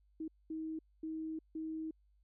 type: tone bursts at uneven times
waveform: sine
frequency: 317.5 Hz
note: D#4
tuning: 35 cents sharp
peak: -38 dBFS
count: 4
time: 0.2-0.28 / 0.5-0.79 / 1.03-1.39 / 1.55-1.91 s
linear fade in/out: 5 ms
effects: added 50 Hz sine -67 dBFS peak until 2.23 s